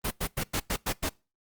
pink noise bursts, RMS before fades -29 dBFS, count 7, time 0.04-1.093 s, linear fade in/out 10 ms, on 69 ms, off 95 ms, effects noise-tail reverb RT60 0.3 s tail -25 dB re dry + Opus 32 kbps

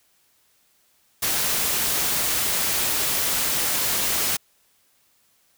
white noise, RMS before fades -23 dBFS, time 1.22-4.37 s, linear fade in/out 10 ms, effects white hiss -63 dBFS RMS until 5.57 s

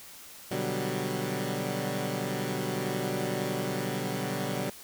15% pulse chord, G major seventh, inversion first, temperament equal, 123.47 / 146.83 / 185 / 196 Hz, B2 / D3 / F#3 / G3, 0 / 0 / 0 / 0 cents, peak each -29 dBFS, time 0.51-4.7 s, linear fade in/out 5 ms, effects white hiss -48 dBFS RMS until 4.83 s

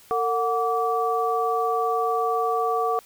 sine tone cluster, 454.4 / 732 / 1156 Hz, A#4 / F#5 / D6, -44 / -19 / -28 cents, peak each -25 dBFS, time 0.11-2.99 s, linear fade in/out 0 ms, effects white hiss -52 dBFS RMS until 3.05 s

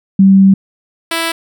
sine / 5% pulse tone pair in turn, 193.6 / 330.5 Hz, G3 / E4, -21 / +5 cents, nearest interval major sixth, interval 926 cents, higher second, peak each -3 dBFS, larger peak neither, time 0.19-0.54 / 1.11-1.32 s, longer first, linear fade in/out 5 ms, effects none

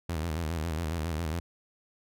sawtooth tone with vibrato, 81 Hz, E2, 30 cents flat, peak -26 dBFS, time 0.09-1.4 s, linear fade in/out 5 ms, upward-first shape square, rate 7.3 Hz, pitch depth 90 cents each way, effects none

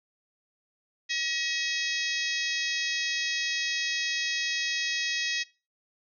harmonic tone with a mistuned harmonic, 637 Hz, D#5, 41 cents sharp, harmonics 3 / 4 / 5 / 6 / 7 / 8 / 9 / 10, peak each -32 / -34 / -36 / -36 / -39 / -35 / -41 / -39 dBFS, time 1.09-5.44 s, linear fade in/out 20 ms, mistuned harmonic 5, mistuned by +53 cents, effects noise-tail reverb RT60 0.3 s tail -21 dB re dry

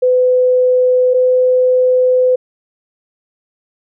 sine tone pair in turn, 504 / 506.4 Hz, B4 / B4, +35 / +43 cents, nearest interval unison, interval 8 cents, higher second, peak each -8 dBFS, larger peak neither, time 0.02-1.14 / 1.14-2.36 s, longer second, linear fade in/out 10 ms, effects none

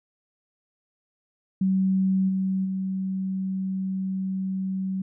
sine tone with level steps, 190 Hz, F#3, 46 cents sharp, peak -19 / -22 / -25 dBFS, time 1.61-5.02 s, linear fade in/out 5 ms, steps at 2.28 / 2.64 s, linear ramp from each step 20 ms, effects none

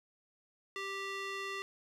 square tone with band-pass filter, 392 Hz, G4, in tune, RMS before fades -40 dBFS, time 0.76-1.62 s, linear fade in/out 0 ms, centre 2300 Hz, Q 1, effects none

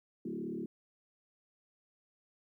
sine tone with frequency modulation, 283.6 Hz, C#4, 40 cents sharp, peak -36 dBFS, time 0.25-0.66 s, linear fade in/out 5 ms, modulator 36.5 Hz, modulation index 2.7, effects 13-bit

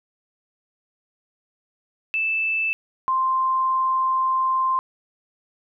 sine tone pair in turn, 2637 / 1046.5 Hz, E7 / C6, 0 / 0 cents, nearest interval octave + major third, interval 1600 cents, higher first, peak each -20 / -18 dBFS, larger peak second, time 2.14-2.73 / 3.08-4.79 s, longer second, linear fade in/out 0 ms, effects none

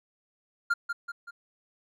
triangle tone with echo, 1400 Hz, F6, 4 cents sharp, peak -20 dBFS, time 0.7-0.74 s, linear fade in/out 10 ms, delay 190 ms, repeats 3, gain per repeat -6 dB, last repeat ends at 1.31 s, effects none

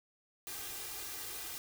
white noise with comb filter, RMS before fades -43 dBFS, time 0.47-1.58 s, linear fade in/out 0 ms, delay 2.5 ms, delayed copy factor +0.7, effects none

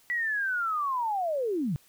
sine linear sweep, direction down, 1965 to 129.5 Hz, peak -26 dBFS, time 0.1-1.76 s, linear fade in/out 0 ms, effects white hiss -61 dBFS RMS until 1.88 s

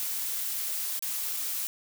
blue noise with dropouts, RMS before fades -32 dBFS, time 0-1.67 s, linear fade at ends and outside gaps 0 ms, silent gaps 0.992-1.024 / 1.367-1.371 s, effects none

